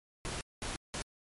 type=noise bursts at uneven times; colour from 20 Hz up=pink; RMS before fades=-38 dBFS; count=3; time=0.25-0.41 / 0.62-0.76 / 0.94-1.02 s; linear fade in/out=0 ms; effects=MP3 48 kbps